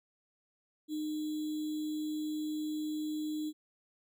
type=tone with sample-and-hold; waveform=sine; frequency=306 Hz; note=D#4; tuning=29 cents flat; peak=-33 dBFS; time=0.88-3.53 s; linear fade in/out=50 ms; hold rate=3675 Hz; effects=none